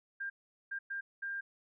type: tone bursts at uneven times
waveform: sine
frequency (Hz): 1597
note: G6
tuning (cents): +32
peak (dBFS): -36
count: 4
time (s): 0.2-0.3 / 0.71-0.79 / 0.9-1.01 / 1.22-1.41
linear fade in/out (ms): 10
effects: none